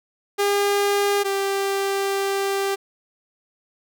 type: tone pair in turn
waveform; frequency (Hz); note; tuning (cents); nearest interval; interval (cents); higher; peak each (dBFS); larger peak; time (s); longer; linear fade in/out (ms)
sawtooth; 404.2 / 393.6; G#4 / G4; -47 / +7; unison; 46; first; -14 / -17; first; 0.38-1.24 / 1.24-2.76; second; 20
effects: none